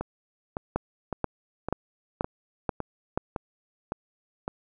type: two click trains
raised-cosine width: 1 ms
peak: -11 / -16 dBFS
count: 6 / 9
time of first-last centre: 0.76-3.175 / 0.01-4.479 s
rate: 2.07 / 1.79 Hz
effects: none